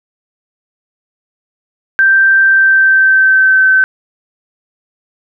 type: tone with pitch glide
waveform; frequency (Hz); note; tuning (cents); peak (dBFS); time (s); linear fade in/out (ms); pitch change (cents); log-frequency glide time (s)
sine; 1568 to 1535.7; G6 to G6; 0 to -36; -5; 1.99-3.84; 0; -36; 2.44-3.68
effects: none